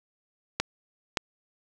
clicks, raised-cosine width 0.2 ms, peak -7 dBFS, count 2, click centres 0.6 / 1.172 s, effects 8-bit

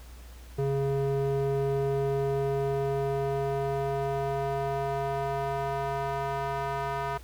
square tone with band-pass filter sweep, 137.9 Hz, C#3, 9 cents flat, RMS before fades -29 dBFS, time 0.58-7.18 s, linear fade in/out 10 ms, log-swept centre 340 to 1000 Hz, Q 1.6, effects added 60 Hz sine -44 dBFS peak until 7.23 s + pink hiss -54 dBFS RMS until 7.23 s

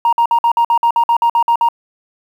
sine tone bursts, 936 Hz, A#5, 7 cents sharp, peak -7 dBFS, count 13, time 0.05-1.687 s, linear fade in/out 2 ms, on 77 ms, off 53 ms, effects tanh soft clip ceiling -7 dBFS + 7-bit

